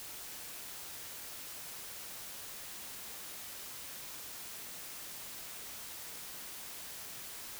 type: silence
effects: white hiss -46 dBFS RMS until 7.59 s